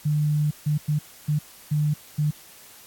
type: tone bursts at uneven times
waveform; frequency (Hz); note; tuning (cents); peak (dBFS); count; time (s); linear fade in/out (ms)
sine; 150; D3; +37; -19; 6; 0.05-0.51 / 0.66-0.78 / 0.88-0.99 / 1.28-1.39 / 1.71-1.94 / 2.18-2.31; 10
effects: white hiss -48 dBFS RMS until 2.86 s + AAC 64 kbps